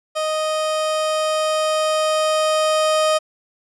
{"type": "tone with level ramp", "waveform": "30% pulse", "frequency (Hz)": 622.3, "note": "D#5", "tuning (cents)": 0, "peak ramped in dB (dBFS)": [-17, -12], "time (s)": [0.15, 3.19], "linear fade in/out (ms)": 20, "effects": ["resampled to 24000 Hz"]}